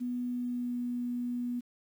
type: tone with pitch glide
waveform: sine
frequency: 245.9 to 243.5 Hz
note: B3 to B3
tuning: -7 to -24 cents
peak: -31 dBFS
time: 0-1.61 s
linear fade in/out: 20 ms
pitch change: -17 cents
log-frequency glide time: 0.27-0.79 s
effects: 10-bit